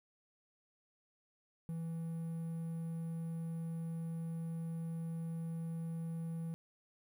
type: tone with quantisation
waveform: triangle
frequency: 164.81 Hz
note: E3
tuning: in tune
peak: -36 dBFS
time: 1.69-6.54 s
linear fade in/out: 0 ms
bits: 11
effects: none